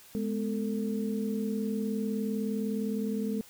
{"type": "tone cluster", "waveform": "sine", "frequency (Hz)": [209.3, 249, 446.8], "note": ["G#3", "B3", "A4"], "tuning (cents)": [14, 14, 27], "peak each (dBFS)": [-30, -36, -36], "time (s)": [0.15, 3.41], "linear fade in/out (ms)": 0, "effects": ["white hiss -54 dBFS RMS until 3.49 s"]}